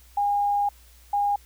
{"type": "tone bursts at uneven times", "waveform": "sine", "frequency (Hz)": 814, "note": "G#5", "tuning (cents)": -35, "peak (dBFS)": -20, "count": 2, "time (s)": [[0.17, 0.69], [1.13, 1.36]], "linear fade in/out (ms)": 5, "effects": ["added 60 Hz sine -51 dBFS peak until 1.45 s", "white hiss -56 dBFS RMS until 1.45 s"]}